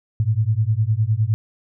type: beating tone pair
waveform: sine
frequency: 104.6 / 114.4 Hz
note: G#2 / A#2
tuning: +13 / -32 cents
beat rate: 9.8 Hz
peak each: -19 dBFS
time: 0.2-1.34 s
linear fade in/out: 0 ms
effects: none